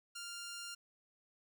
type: tone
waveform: 10% pulse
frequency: 1396.9 Hz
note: F6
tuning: in tune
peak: -36 dBFS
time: 0.15-0.75 s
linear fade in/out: 10 ms
effects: none